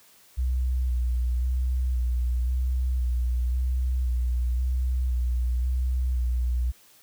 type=tone with vibrato; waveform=sine; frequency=62.1 Hz; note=B1; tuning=10 cents sharp; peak=-22 dBFS; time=0.37-6.72 s; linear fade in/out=20 ms; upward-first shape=square; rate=0.95 Hz; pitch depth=29 cents each way; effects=white hiss -56 dBFS RMS until 7.02 s